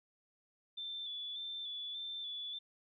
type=tone with vibrato; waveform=sine; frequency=3500 Hz; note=A7; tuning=10 cents flat; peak=-40 dBFS; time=0.77-2.59 s; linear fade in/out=10 ms; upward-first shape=square; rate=1.7 Hz; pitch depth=28 cents each way; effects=none